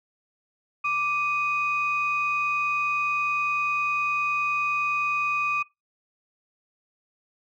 sine tone pair together, 1174.7 / 2495 Hz, D6 / D#7, 0 / +4 cents, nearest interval octave + minor second, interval 1304 cents, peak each -25 dBFS, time 0.84-5.63 s, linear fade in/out 10 ms, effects noise-tail reverb RT60 0.2 s tail -21 dB re dry + tanh soft clip ceiling -16 dBFS

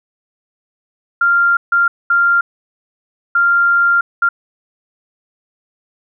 sine tone bursts at uneven times, 1392 Hz, F6, 6 cents flat, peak -9 dBFS, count 5, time 1.21-1.57 / 1.72-1.88 / 2.1-2.41 / 3.35-4.01 / 4.22-4.29 s, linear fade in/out 5 ms, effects none

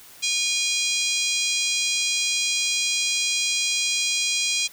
harmonic tone, 814 Hz, G#5, 35 cents flat, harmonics 3 / 4 / 5 / 6 / 7 / 8 / 9 / 10, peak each -27 / -28 / -29 / -30 / -30 / -31 / -32 / -32 dBFS, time 0.22-4.68 s, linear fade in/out 20 ms, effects white hiss -47 dBFS RMS until 4.72 s

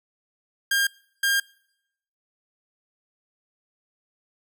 sawtooth tone bursts at uneven times, 1608 Hz, G6, 44 cents sharp, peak -16 dBFS, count 2, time 0.71-0.87 / 1.23-1.4 s, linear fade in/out 5 ms, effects noise-tail reverb RT60 0.8 s tail -25 dB re dry

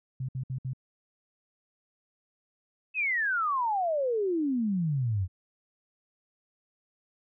sine tone bursts, 130.2 Hz, C3, 8 cents flat, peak -30 dBFS, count 4, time 0.2-0.734 s, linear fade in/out 5 ms, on 87 ms, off 62 ms
sine exponential sweep, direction down, 2637 to 87.31 Hz, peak -25 dBFS, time 2.94-5.28 s, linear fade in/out 50 ms
effects none

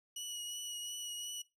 20% pulse tone with vibrato, 2925 Hz, F#7, 21 cents flat, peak -35 dBFS, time 0.16-1.42 s, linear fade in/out 5 ms, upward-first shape triangle, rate 2.8 Hz, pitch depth 21 cents each way, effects noise-tail reverb RT60 0.2 s tail -18 dB re dry

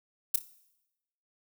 violet noise with echo, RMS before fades -23 dBFS, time 0.34-0.36 s, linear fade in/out 5 ms, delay 30 ms, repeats 3, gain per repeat -12 dB, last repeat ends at 0.45 s, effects noise-tail reverb RT60 0.9 s tail -18 dB re dry

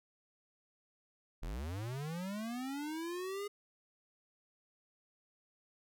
square linear sweep, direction up, 34.65 to 414.9 Hz, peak -39 dBFS, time 1.42-3.48 s, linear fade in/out 10 ms, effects none

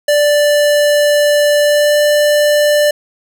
square tone with pitch glide, 587.3 to 591.4 Hz, D5 to D5, 0 to +12 cents, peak -9 dBFS, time 0.08-2.91 s, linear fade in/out 5 ms, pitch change +12 cents, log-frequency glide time 1.61-1.97 s, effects none

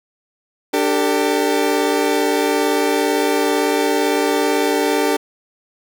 30% pulse chord, D suspended fourth, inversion none, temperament equal with one note detuned, 293.7 / 392 / 449.8 Hz, D4 / G4 / A4, 0 / 0 / +38 cents, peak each -17 dBFS, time 0.73-5.17 s, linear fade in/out 10 ms, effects none

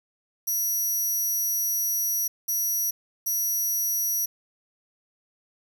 5% pulse tone bursts at uneven times, 5800 Hz, F#8, 35 cents flat, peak -18 dBFS, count 3, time 0.47-2.28 / 2.48-2.91 / 3.26-4.26 s, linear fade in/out 10 ms, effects 10-bit

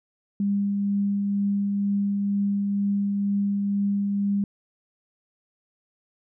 sine tone with tremolo, 200.9 Hz, G3, 43 cents sharp, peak -20 dBFS, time 0.4-4.44 s, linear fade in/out 2 ms, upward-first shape triangle, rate 2.1 Hz, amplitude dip 25%, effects none

